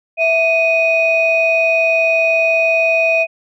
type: tone pair together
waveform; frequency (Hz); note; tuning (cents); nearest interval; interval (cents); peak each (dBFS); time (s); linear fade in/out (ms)
sine; 657.6 / 2492; E5 / D#7; -4 / +2; octave + major seventh; 2306; -13; 0.17-3.27; 50
effects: tanh soft clip ceiling -4 dBFS